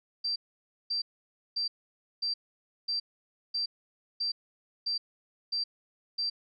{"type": "tone bursts", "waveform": "sine", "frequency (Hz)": 4699, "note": "D8", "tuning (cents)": 0, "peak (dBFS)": -28, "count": 10, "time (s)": [0.24, 6.3], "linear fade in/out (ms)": 10, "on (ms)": 120, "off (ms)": 540, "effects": []}